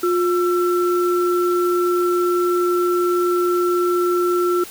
sine tone pair together, 355.1 / 1340.7 Hz, F4 / E6, +29 / +29 cents, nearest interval octave + major seventh, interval 2300 cents, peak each -16 / -22 dBFS, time 0.03-4.64 s, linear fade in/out 5 ms, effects white hiss -37 dBFS RMS until 4.7 s

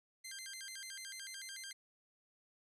10% pulse tone with vibrato, 1816 Hz, A#6, 46 cents flat, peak -36 dBFS, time 0.24-1.73 s, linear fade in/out 10 ms, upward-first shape square, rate 6.8 Hz, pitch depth 230 cents each way, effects low-pass 10000 Hz 12 dB/octave

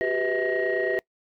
sine tone cluster, 369.4 / 398.4 / 496 / 643 / 1885 Hz, F#4 / G4 / B4 / E5 / A#6, -3 / +28 / +7 / -43 / +19 cents, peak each -28 dBFS, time 0.01-0.99 s, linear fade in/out 0 ms, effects noise-tail reverb RT60 0.1 s tail -25 dB re dry + tanh soft clip ceiling -16 dBFS

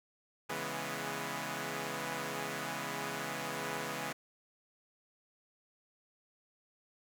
5% pulse chord, C# minor seventh, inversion none, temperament equal with one note detuned, 137.95 / 164.81 / 207.7 / 246.9 Hz, C#3 / E3 / G#3 / B3, -8 / 0 / 0 / 0 cents, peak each -31 dBFS, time 0.49-4.13 s, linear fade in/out 10 ms, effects none

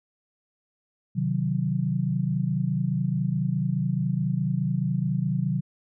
sine chord, C diminished, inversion none, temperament equal, 130.81 / 155.56 / 185 Hz, C3 / Eb3 / Gb3, 0 / 0 / 0 cents, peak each -27 dBFS, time 1.15-5.61 s, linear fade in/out 20 ms, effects none

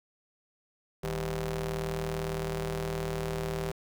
sawtooth ring-modulated tone, 118.3 Hz, A#2, 26 cents sharp, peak -24 dBFS, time 1.03-3.72 s, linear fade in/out 10 ms, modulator 276 Hz, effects 9-bit

